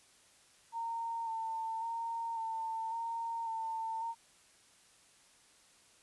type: tone with vibrato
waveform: sine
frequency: 909 Hz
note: A#5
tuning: 44 cents flat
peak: -35 dBFS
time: 0.72-4.15 s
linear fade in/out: 50 ms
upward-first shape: square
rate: 0.91 Hz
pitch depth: 20 cents each way
effects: white hiss -64 dBFS RMS until 6.02 s + resampled to 24000 Hz